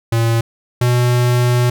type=tone pair in turn; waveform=square; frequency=115 / 122.64 Hz; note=A#2 / B2; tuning=-23 / -12 cents; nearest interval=minor second; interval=111 cents; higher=second; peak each=-13 / -12 dBFS; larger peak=second; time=0.12-0.41 / 0.81-1.7 s; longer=second; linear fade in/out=5 ms; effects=none